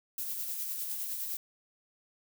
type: noise with tremolo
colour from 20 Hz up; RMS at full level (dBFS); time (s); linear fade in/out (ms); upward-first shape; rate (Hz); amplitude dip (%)
violet; -35; 0.18-1.37; 2; sine; 9.8; 35
effects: none